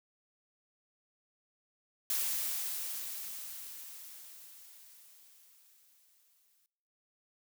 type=noise with exponential decay; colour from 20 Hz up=blue; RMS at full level=-32 dBFS; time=2.1-6.66 s; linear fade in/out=1 ms; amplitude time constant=990 ms; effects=noise-tail reverb RT60 1.0 s tail -23 dB re dry

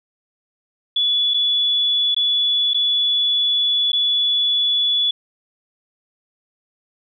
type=tone with dropouts; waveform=sine; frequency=3425 Hz; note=A7; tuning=47 cents flat; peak=-15 dBFS; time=0.96-5.11 s; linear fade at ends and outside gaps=5 ms; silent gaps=1.338-1.342 / 2.147-2.164 / 2.735-2.744 / 3.92-3.93 s; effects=none

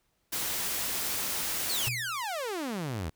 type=noise; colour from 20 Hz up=white; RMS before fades=-32 dBFS; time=0.32-1.89 s; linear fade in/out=10 ms
type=exponential sweep; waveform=sawtooth; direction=down; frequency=4617 to 73.42 Hz; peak=-28 dBFS; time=1.69-3.1 s; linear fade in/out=10 ms
type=tone with exponential decay; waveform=sine; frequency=122 Hz; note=B2; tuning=21 cents flat; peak=-29 dBFS; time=1.87-2.24 s; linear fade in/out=0 ms; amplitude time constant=80 ms
effects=pink hiss -74 dBFS RMS until 3.15 s

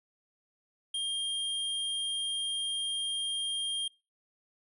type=tone; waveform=square; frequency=3210 Hz; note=G7; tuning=40 cents sharp; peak=-31 dBFS; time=0.94-3.88 s; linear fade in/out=5 ms; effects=noise-tail reverb RT60 0.3 s tail -25 dB re dry + resampled to 32000 Hz

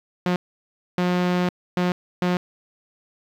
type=tone bursts at uneven times; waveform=sawtooth; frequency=179.1 Hz; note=F3; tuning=44 cents sharp; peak=-15 dBFS; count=4; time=0.26-0.36 / 0.98-1.49 / 1.77-1.92 / 2.22-2.37 s; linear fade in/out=2 ms; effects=low-pass 4000 Hz 12 dB/octave + 9-bit

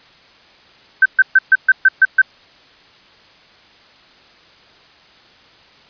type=tone bursts; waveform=sine; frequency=1543 Hz; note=G6; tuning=28 cents flat; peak=-5 dBFS; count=8; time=1.02-2.218 s; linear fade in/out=5 ms; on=36 ms; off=130 ms; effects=white hiss -47 dBFS RMS until 5.89 s + resampled to 11025 Hz

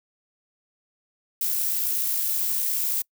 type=noise with amplitude modulation; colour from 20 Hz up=violet; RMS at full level=-24 dBFS; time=1.41-3.02 s; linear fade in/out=5 ms; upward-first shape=sine; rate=59.1 Hz; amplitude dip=25%; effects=noise-tail reverb RT60 0.1 s tail -26 dB re dry

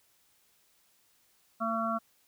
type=harmonic tone; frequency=225.9 Hz; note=A3; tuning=46 cents sharp; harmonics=1 / 3 / 5 / 6; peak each=-34 / -34 / -34 / -34 dBFS; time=1.6-1.99 s; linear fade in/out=20 ms; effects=white hiss -68 dBFS RMS until 2.27 s

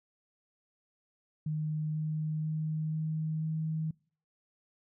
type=tone with pitch steps; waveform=sine; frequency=154.1 / 155.08 / 156.07 / 157.07 / 158.07 Hz; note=D#3 / D#3 / D#3 / D#3 / D#3; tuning=-16 / -5 / +6 / +17 / +28 cents; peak=-30 dBFS; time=1.46-3.91 s; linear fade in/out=5 ms; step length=490 ms; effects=noise-tail reverb RT60 0.5 s tail -26 dB re dry

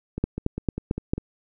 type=two click trains; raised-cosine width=3 ms; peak=-16 / -9 dBFS; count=6 / 5; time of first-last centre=0.18-1.18 / 0.24-1.135 s; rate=5 / 4.47 Hz; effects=none

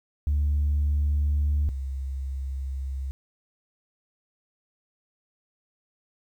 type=tone pair in turn; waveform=sine; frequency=72.9 / 67.01 Hz; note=D2 / C2; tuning=-12 / +42 cents; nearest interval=minor second; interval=146 cents; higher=first; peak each=-19 / -28 dBFS; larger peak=first; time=0.27-1.69 / 1.69-3.11 s; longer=neither; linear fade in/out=0 ms; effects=tanh soft clip ceiling -18 dBFS + 10-bit

